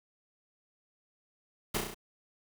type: noise with echo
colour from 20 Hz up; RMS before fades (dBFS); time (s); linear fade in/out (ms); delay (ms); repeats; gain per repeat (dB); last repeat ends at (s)
pink; -30; 1.74-1.78; 10; 33; 5; -3; 1.945
effects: none